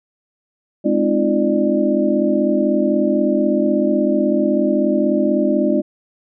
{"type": "tone cluster", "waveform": "sine", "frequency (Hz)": [209.8, 261.2, 305.4, 341.6, 596], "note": ["G#3", "C4", "D#4", "F4", "D5"], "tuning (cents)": [18, -3, -32, -38, 25], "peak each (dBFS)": -20, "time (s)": [0.84, 5.82], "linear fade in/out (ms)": 20, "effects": []}